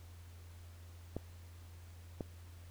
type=clicks; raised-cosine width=2 ms; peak=-25 dBFS; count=2; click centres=1.166 / 2.208 s; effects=added 86 Hz sine -51 dBFS peak until 2.7 s + pink hiss -63 dBFS RMS until 2.7 s